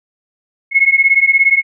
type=beating tone pair; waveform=sine; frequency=2170 / 2187 Hz; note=C#7 / C#7; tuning=-37 / -24 cents; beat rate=17 Hz; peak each=-11 dBFS; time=0.71-1.63 s; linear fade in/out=50 ms; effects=none